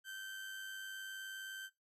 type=tone with amplitude modulation; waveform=30% pulse; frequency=1552 Hz; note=G6; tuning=18 cents flat; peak=-40 dBFS; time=0.04-1.7 s; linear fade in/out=50 ms; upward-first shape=sine; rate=99.6 Hz; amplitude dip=40%; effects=noise-tail reverb RT60 0.2 s tail -19 dB re dry + MP3 64 kbps